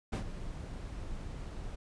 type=noise with ADSR envelope; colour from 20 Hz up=brown; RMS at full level=-29 dBFS; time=0.12-1.76 s; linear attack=14 ms; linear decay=100 ms; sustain=-12 dB; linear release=15 ms; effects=resampled to 22050 Hz